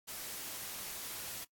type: noise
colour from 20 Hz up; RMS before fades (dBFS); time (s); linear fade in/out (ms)
white; -43; 0.07-1.45; 20
effects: noise-tail reverb RT60 0.1 s tail -23 dB re dry + AAC 64 kbps